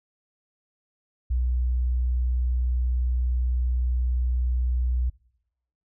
sine tone, 61.74 Hz, B1, in tune, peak -21 dBFS, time 1.3-5.1 s, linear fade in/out 10 ms, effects noise-tail reverb RT60 0.8 s tail -23 dB re dry

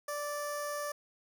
15% pulse tone with notch filter, 585 Hz, D5, 7 cents flat, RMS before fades -37 dBFS, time 0.08-0.92 s, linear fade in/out 5 ms, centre 2600 Hz, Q 0.88, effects 11-bit

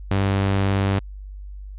sawtooth tone, 98 Hz, G2, in tune, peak -14 dBFS, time 0.11-0.99 s, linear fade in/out 0 ms, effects added 49 Hz sine -33 dBFS peak until 1.78 s + resampled to 8000 Hz

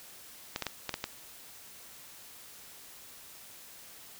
clicks, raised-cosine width 0.2 ms, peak -15 dBFS, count 6, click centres 0.561 / 0.623 / 0.667 / 0.893 / 0.941 / 1.041 s, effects white hiss -51 dBFS RMS until 4.19 s

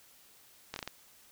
slowing click train, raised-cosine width 0.2 ms, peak -20 dBFS, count 5, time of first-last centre 0.74-0.876 s, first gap 22 ms, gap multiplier 1.3, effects white hiss -60 dBFS RMS until 1.31 s

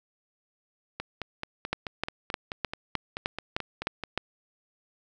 two click trains, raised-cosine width 0.3 ms, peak -17 / -11 dBFS, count 15 / 9, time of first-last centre 1-4.037 / 1.73-4.176 s, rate 4.61 / 3.27 Hz, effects none

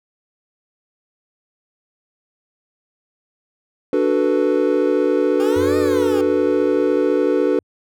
triangle chord, B minor seventh, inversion first, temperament equal, 293.7 / 370 / 440 / 493.9 Hz, D4 / F#4 / A4 / B4, 0 / 0 / 0 / 0 cents, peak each -18 dBFS, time 3.93-7.59 s, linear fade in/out 2 ms
20% pulse exponential two-way sweep, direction up then down, 392 to 626 to 392 Hz, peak -22 dBFS, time 5.4-6.21 s, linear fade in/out 0 ms, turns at 5.78 s
triangle tone with exponential decay, 92 Hz, F#2, 9 cents flat, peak -23 dBFS, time 5.56-7.63 s, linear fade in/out 5 ms, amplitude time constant 450 ms
effects none

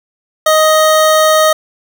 25% pulse tone, 625 Hz, D#5, 8 cents sharp, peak -3 dBFS, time 0.46-1.53 s, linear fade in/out 5 ms, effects none

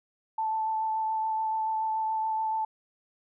sine tone with vibrato, 879 Hz, A5, 2 cents flat, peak -26 dBFS, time 0.38-2.65 s, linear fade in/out 5 ms, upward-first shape sine, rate 7 Hz, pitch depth 12 cents each way, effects none

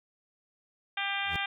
harmonic tone, 397.4 Hz, G4, 24 cents sharp, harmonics 2 / 3 / 4 / 5 / 6 / 7 / 8 / 9, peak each -37 / -41 / -36 / -38 / -36 / -40 / -38 / -41 dBFS, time 0.97-1.46 s, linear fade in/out 5 ms
30% pulse tone with exponential growth, 83 Hz, E2, 12 cents sharp, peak -30 dBFS, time 1.21-1.36 s, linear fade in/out 0 ms, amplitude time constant 32 ms
effects none

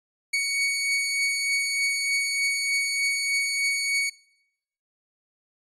sawtooth beating tone pair, 2232 / 2235.3 Hz, C#7 / C#7, +11 / +14 cents, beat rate 3.3 Hz, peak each -29 / -20 dBFS, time 0.33-4.1 s, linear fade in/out 10 ms, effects noise-tail reverb RT60 0.8 s tail -22 dB re dry + resampled to 24000 Hz

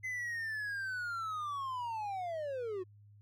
triangle linear sweep, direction down, 2053 to 353 Hz, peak -34 dBFS, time 0.03-2.84 s, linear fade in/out 20 ms, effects added 103 Hz sine -56 dBFS peak until 3.21 s

